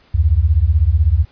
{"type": "beating tone pair", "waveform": "sine", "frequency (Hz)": [70.3, 86.3], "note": ["C#2", "F2"], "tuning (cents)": [25, -20], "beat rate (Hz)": 16, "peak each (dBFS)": -13, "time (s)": [0.14, 1.25], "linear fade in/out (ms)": 10, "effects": ["pink hiss -52 dBFS RMS until 1.31 s", "resampled to 11025 Hz"]}